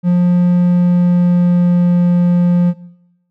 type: tone with pitch glide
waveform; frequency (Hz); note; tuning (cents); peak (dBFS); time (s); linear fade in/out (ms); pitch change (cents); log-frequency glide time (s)
triangle; 177 to 175.68; F3 to F3; +23 to +11; -6; 0.03-2.74; 50; -12; 0.58-2.04
effects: noise-tail reverb RT60 0.9 s tail -20 dB re dry